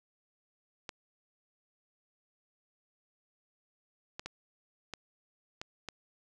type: clicks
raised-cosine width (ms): 0.2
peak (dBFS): -22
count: 6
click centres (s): 0.892 / 4.195 / 4.26 / 4.937 / 5.615 / 5.887
effects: none